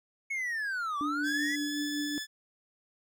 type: linear two-way sweep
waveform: triangle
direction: down then up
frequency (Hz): 2215 to 1131 to 2016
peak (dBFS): -29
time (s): 0.3-1.56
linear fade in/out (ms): 10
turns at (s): 0.99
type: tone with tremolo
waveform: sine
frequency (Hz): 293.7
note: D4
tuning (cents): 0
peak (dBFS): -30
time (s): 1.01-2.18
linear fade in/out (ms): 0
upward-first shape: triangle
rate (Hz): 5.3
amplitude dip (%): 40
type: tone with pitch glide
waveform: 15% pulse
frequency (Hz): 1700 to 1729.7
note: G#6 to A6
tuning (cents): +40 to -30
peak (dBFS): -29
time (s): 1.23-2.27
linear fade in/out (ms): 50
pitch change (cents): +30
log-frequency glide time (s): 1.64-1.78
effects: none